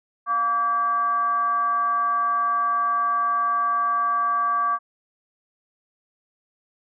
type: tone with frequency modulation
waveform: sine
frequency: 1151 Hz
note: D6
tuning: 35 cents flat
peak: -19 dBFS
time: 0.26-4.79 s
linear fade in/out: 50 ms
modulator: 446 Hz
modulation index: 0.41
effects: none